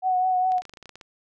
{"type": "tone with vibrato", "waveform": "sine", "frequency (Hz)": 740, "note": "F#5", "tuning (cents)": 0, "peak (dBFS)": -19, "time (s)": [0.02, 0.62], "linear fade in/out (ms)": 50, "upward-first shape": "triangle", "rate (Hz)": 4.9, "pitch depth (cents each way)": 27}
{"type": "clicks", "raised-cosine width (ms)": 0.2, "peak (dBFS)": -26, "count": 12, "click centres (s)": [0.52, 0.582, 0.62, 0.653, 0.695, 0.737, 0.772, 0.827, 0.857, 0.893, 0.956, 1.012]}
{"effects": []}